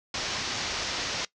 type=low-pass noise; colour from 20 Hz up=white; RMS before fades=-32 dBFS; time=0.14-1.25 s; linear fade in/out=2 ms; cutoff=6200 Hz; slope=48 dB/octave; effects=noise-tail reverb RT60 0.1 s tail -19 dB re dry